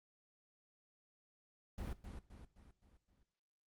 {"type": "noise with echo", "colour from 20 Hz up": "brown", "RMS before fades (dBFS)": -43, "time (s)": [1.78, 1.93], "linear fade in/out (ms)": 2, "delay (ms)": 260, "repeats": 5, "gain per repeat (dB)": -6, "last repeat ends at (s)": 3.23, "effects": ["noise-tail reverb RT60 0.7 s tail -18 dB re dry", "Opus 24 kbps"]}